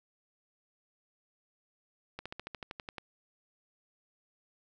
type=slowing click train; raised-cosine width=0.3 ms; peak=-24 dBFS; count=11; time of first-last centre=2.19-2.982 s; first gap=66 ms; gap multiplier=1.04; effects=none